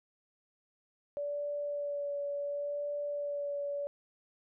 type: tone with vibrato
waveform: sine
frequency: 576 Hz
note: D5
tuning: 34 cents flat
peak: -33 dBFS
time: 1.17-3.87 s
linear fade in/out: 0 ms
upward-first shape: sine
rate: 0.7 Hz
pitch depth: 15 cents each way
effects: none